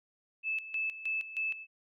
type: tone with tremolo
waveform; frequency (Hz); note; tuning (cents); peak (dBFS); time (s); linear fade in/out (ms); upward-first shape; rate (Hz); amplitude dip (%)
sine; 2619; E7; -12; -30; 0.43-1.67; 50; square; 3.2; 75
effects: none